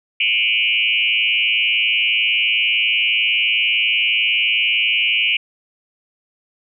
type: tone with frequency modulation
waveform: sine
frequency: 2637 Hz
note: E7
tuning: in tune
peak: -14 dBFS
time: 0.2-5.37 s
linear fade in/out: 5 ms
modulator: 111 Hz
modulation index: 3.3
effects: none